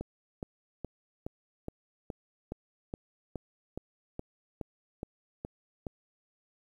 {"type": "click train", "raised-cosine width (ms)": 2, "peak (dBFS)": -23, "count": 15, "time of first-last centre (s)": [0.01, 5.868], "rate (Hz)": 2.39, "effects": ["10-bit"]}